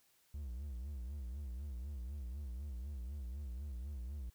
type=tone with vibrato; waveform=triangle; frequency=66.1 Hz; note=C2; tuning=18 cents sharp; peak=-39 dBFS; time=0.34-4.3 s; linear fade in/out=5 ms; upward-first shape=sine; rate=4 Hz; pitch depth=200 cents each way; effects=white hiss -72 dBFS RMS until 4.34 s

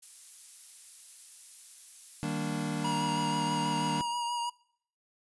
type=noise; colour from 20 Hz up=violet; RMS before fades=-45 dBFS; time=0.02-3.03 s; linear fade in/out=10 ms
type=chord; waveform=square; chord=Eb major seventh; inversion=none; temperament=equal; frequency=155.56 / 196 / 233.1 / 293.7 Hz; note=Eb3 / G3 / Bb3 / D4; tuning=0 / 0 / 0 / 0 cents; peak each=-36 / -39 / -38 / -37 dBFS; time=2.23-4.01 s; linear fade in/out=0 ms
type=tone with vibrato; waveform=square; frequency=953 Hz; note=A#5; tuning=38 cents sharp; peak=-31 dBFS; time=2.84-4.5 s; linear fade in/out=10 ms; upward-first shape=sine; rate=6.2 Hz; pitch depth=22 cents each way
effects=noise-tail reverb RT60 0.6 s tail -23 dB re dry + resampled to 24000 Hz

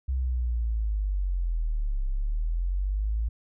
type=linear two-way sweep; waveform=sine; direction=down then up; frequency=66.1 to 32.72 to 56.6 Hz; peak=-24 dBFS; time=0.08-3.29 s; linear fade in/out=10 ms; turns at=2.07 s; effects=none

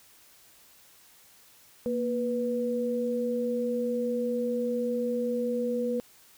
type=tone pair together; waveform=sine; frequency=235.5 / 490.5 Hz; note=A#3 / B4; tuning=+18 / -12 cents; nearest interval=octave + minor second; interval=1270 cents; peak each=-30 / -28 dBFS; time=1.86-6 s; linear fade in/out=0 ms; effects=white hiss -57 dBFS RMS until 6.37 s

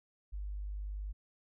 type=tone; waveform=sine; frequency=50.2 Hz; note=G1; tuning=42 cents sharp; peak=-37 dBFS; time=0.32-1.13 s; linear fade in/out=20 ms; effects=none

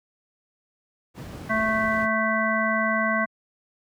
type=noise; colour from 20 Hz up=brown; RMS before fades=-32 dBFS; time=1.14-2.08 s; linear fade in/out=50 ms
type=harmonic tone; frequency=220 Hz; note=A3; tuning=in tune; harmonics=1 / 3 / 5 / 7 / 9; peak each=-27 / -27 / -27 / -27 / -27 dBFS; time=1.49-3.26 s; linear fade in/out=20 ms
effects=high-pass 100 Hz 12 dB/octave

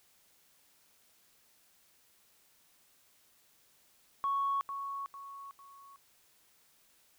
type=tone with echo; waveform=sine; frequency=1108.7 Hz; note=C#6; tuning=in tune; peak=-28 dBFS; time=4.24-4.61 s; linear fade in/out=0 ms; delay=450 ms; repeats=3; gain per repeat=-8 dB; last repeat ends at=5.96 s; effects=tanh soft clip ceiling -24 dBFS + white hiss -67 dBFS RMS until 7.18 s

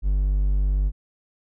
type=tone; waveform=triangle; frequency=49 Hz; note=G1; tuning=in tune; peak=-16 dBFS; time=0.02-0.92 s; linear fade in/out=50 ms; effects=none

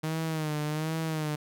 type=tone with vibrato; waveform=sawtooth; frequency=155.56 Hz; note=D#3; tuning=in tune; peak=-25 dBFS; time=0.03-1.36 s; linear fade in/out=10 ms; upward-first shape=sine; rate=1.3 Hz; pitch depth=66 cents each way; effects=none

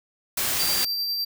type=noise; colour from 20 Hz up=white; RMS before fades=-25 dBFS; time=0.37-0.85 s; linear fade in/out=5 ms
type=tone with tremolo; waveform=square; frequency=4699 Hz; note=D8; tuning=in tune; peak=-24 dBFS; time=0.59-1.25 s; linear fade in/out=10 ms; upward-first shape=sine; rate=10 Hz; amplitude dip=25%
effects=none

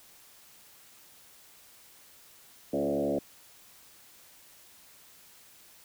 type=tone with frequency modulation; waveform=sine; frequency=424.1 Hz; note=G#4; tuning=36 cents sharp; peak=-26 dBFS; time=2.73-3.19 s; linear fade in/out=5 ms; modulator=71.3 Hz; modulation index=3; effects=white hiss -56 dBFS RMS until 5.84 s

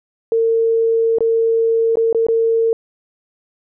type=tone with dropouts; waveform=sine; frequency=454.6 Hz; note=A#4; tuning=43 cents flat; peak=-12 dBFS; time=0.32-2.73 s; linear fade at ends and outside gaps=1 ms; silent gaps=1.185-1.206 / 1.956-1.971 / 2.128-2.147 / 2.267-2.285 s; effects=none

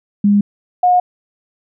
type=tone pair in turn; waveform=sine; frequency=203.8 / 721 Hz; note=G#3 / F#5; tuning=-32 / -45 cents; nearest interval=octave + minor seventh; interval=2187 cents; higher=second; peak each=-8 dBFS; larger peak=neither; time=0.24-0.41 / 0.83-1 s; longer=neither; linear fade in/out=5 ms; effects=none

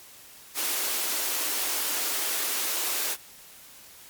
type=high-pass noise; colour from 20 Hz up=white; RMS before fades=-28 dBFS; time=0.54-3.17 s; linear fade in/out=50 ms; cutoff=260 Hz; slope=48 dB/octave; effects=white hiss -49 dBFS RMS until 4.09 s + MP3 96 kbps

